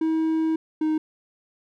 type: tone pair in turn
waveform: triangle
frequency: 320 / 311.6 Hz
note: D#4 / D#4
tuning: +49 / +3 cents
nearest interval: unison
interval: 46 cents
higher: first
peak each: -18 dBFS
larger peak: neither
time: 0.01-0.56 / 0.81-0.98 s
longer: first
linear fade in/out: 5 ms
effects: none